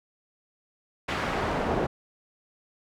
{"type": "noise with band-pass filter sweep", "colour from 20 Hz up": "brown", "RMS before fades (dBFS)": -28, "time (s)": [1.08, 1.87], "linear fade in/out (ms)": 10, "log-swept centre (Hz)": [1900, 600], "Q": 0.72, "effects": []}